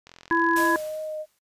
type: click train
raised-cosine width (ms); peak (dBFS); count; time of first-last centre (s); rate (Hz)
0.2; -27; 27; 0.07-0.675; 43
type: harmonic tone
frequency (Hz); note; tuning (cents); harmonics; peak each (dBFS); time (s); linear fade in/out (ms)
334.1; E4; +23; 1 / 3 / 5; -23 / -23 / -23; 0.31-0.76; 0
type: tone with vibrato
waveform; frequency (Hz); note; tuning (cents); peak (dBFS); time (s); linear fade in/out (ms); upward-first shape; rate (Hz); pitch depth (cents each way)
sine; 620; D#5; -6; -29; 0.56-1.26; 50; triangle; 2.8; 13
type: noise with exponential decay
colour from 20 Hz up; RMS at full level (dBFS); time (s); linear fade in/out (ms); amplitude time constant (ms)
white; -31; 0.56-1.39; 5; 180
effects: noise-tail reverb RT60 0.1 s tail -25 dB re dry + resampled to 32000 Hz